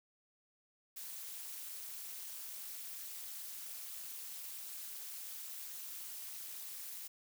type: noise with amplitude modulation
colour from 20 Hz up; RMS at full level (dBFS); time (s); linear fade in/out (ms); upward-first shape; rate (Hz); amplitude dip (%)
blue; -43; 0.96-7.08; 10; sine; 223; 80
effects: none